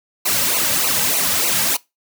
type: noise with flanger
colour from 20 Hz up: white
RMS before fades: -18 dBFS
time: 0.25-1.77 s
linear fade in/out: 10 ms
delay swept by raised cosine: 0.57 to 2.87 ms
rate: 3.3 Hz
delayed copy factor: -0.9
effects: noise-tail reverb RT60 0.2 s tail -21 dB re dry